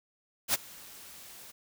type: noise with ADSR envelope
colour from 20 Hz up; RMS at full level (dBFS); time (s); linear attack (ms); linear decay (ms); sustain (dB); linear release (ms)
white; -25; 0.48-1.52; 58; 25; -24; 17
effects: none